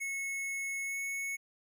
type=tone with pitch glide; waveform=square; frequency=2192 to 2206 Hz; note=C#7 to C#7; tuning=-20 to -9 cents; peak=-35 dBFS; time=0-1.37 s; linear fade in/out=20 ms; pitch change=+11 cents; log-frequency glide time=0.84-0.98 s; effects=none